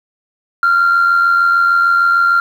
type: tone with amplitude modulation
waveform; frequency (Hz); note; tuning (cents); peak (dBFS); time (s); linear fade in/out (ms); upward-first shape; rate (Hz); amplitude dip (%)
sine; 1385; F6; -15; -5; 0.63-2.4; 2; sine; 86.6; 50
effects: tanh soft clip ceiling -5 dBFS + 7-bit